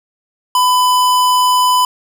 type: tone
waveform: square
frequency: 1001 Hz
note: B5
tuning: 23 cents sharp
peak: -10 dBFS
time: 0.55-1.85 s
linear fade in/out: 2 ms
effects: none